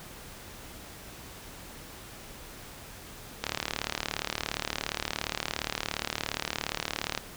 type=click train; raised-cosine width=0.2 ms; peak=-11 dBFS; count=140; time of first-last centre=3.44-7.177 s; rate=37.2 Hz; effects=pink hiss -46 dBFS RMS until 7.36 s